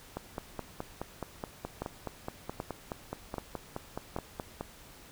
two click trains, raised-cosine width 1 ms, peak -20 / -21 dBFS, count 4 / 22, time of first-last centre 1.82-4.164 / 0.17-4.61 s, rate 1.28 / 4.73 Hz, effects pink hiss -53 dBFS RMS until 5.11 s

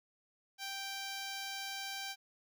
5% pulse tone with notch filter, 784 Hz, G5, in tune, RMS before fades -42 dBFS, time 0.58-2.16 s, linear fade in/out 50 ms, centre 8600 Hz, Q 1.1, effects none

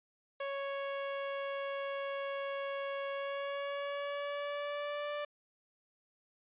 sawtooth tone with pitch glide, 554.4 to 587.4 Hz, C#5 to D5, 0 to 0 cents, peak -32 dBFS, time 0.4-5.25 s, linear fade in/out 5 ms, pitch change +100 cents, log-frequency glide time 3.13-5.14 s, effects resampled to 8000 Hz

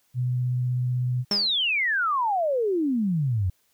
sine tone with vibrato, 124.9 Hz, B2, 20 cents sharp, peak -22 dBFS, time 0.14-1.25 s, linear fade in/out 50 ms, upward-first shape sine, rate 16 Hz, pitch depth 10 cents each way
sine exponential sweep, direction down, 5500 to 86.3 Hz, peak -21 dBFS, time 1.31-3.5 s, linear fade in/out 5 ms
sawtooth tone with exponential decay, 203.4 Hz, G#3, 36 cents flat, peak -22 dBFS, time 1.31-1.58 s, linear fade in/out 2 ms, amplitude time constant 57 ms
effects white hiss -67 dBFS RMS until 3.73 s

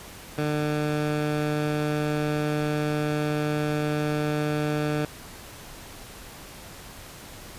15% pulse tone with low-pass filter, 150 Hz, D3, 37 cents sharp, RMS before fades -26 dBFS, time 0.38-5.05 s, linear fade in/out 2 ms, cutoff 4000 Hz, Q 0.6, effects pink hiss -43 dBFS RMS until 7.58 s + resampled to 32000 Hz

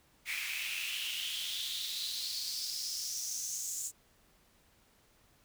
pink noise with high-pass filter sweep, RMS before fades -38 dBFS, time 0.25-3.92 s, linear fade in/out 50 ms, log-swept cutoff 2200 to 7300 Hz, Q 5.3, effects pink hiss -67 dBFS RMS until 5.44 s

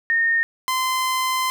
sine / sawtooth tone pair in turn, 1836 / 1033.4 Hz, A#6 / C6, -27 / -22 cents, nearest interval minor seventh, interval 995 cents, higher first, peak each -16 dBFS, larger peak neither, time 0.1-0.43 / 0.68-1.5 s, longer second, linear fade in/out 0 ms, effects none

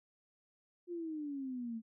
sine exponential sweep, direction down, 356.8 to 220 Hz, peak -38 dBFS, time 0.87-1.82 s, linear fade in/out 50 ms, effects none

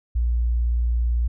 sine tone, 59 Hz, A#1, 22 cents sharp, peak -18 dBFS, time 0.15-1.28 s, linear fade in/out 10 ms, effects none

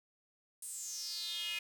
square tone with high-pass filter sweep, 191.6 Hz, G3, 39 cents flat, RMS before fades -41 dBFS, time 0.62-1.59 s, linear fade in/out 5 ms, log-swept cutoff 9300 to 2500 Hz, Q 6.2, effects 11-bit

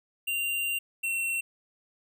square tone pair in turn, 2777 / 2717 Hz, F7 / F7, -10 / -48 cents, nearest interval unison, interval 38 cents, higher first, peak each -28 dBFS, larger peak neither, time 0.27-0.79 / 1.03-1.41 s, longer first, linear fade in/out 10 ms, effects none

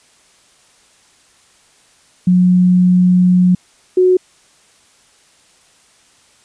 sine tone pair in turn, 180.9 / 367.4 Hz, F#3 / F#4, -39 / -12 cents, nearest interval octave, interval 1227 cents, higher second, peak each -7 dBFS, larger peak neither, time 2.27-3.55 / 3.97-4.17 s, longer first, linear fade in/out 5 ms, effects white hiss -51 dBFS RMS until 6.44 s + resampled to 22050 Hz

